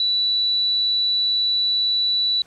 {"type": "tone", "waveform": "sine", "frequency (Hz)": 3951, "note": "B7", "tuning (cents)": 0, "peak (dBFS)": -17, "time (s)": [0, 2.42], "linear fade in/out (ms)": 2, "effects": ["pink hiss -54 dBFS RMS until 2.46 s", "low-pass 9000 Hz 12 dB/octave"]}